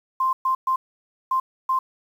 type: tone bursts at uneven times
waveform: sine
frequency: 1046.5 Hz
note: C6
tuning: in tune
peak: -18 dBFS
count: 5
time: 0.2-0.33 / 0.45-0.55 / 0.67-0.76 / 1.31-1.4 / 1.69-1.79 s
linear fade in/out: 5 ms
effects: 8-bit